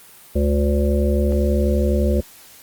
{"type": "harmonic tone", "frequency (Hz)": 72, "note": "D2", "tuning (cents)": -34, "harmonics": [1, 3, 5, 7, 8], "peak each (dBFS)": [-17, -22, -24, -25, -26], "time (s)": [0.35, 2.21], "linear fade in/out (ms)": 10, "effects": ["white hiss -45 dBFS RMS until 2.62 s", "Opus 32 kbps"]}